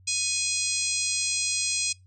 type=harmonic tone with a mistuned harmonic; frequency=830.6 Hz; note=G#5; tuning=in tune; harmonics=3 / 4 / 5 / 6 / 7 / 8 / 9 / 10; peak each=-32 / -37 / -32 / -32 / -33 / -32 / -35 / -32 dBFS; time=0.07-1.93 s; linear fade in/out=10 ms; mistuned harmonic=9; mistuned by=+30 cents; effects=noise-tail reverb RT60 0.2 s tail -24 dB re dry + added 93 Hz sine -52 dBFS peak until 2.06 s